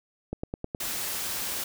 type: click train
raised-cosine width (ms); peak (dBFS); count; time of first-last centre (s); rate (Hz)
2; -18; 5; 0.33-0.748; 9.56
type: noise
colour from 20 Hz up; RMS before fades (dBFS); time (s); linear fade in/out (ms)
white; -32; 0.8-1.64; 5
effects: none